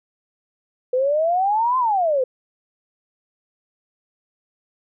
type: exponential two-way sweep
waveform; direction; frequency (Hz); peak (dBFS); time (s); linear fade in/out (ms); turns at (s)
sine; up then down; 494.7 to 1046.5 to 494.7; -16; 0.93-2.24; 5; 1.78
effects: none